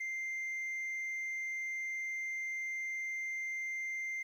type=tone; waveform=sine; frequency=2093 Hz; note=C7; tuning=in tune; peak=-33 dBFS; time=0-4.23 s; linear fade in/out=10 ms; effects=tanh soft clip ceiling -35 dBFS + 11-bit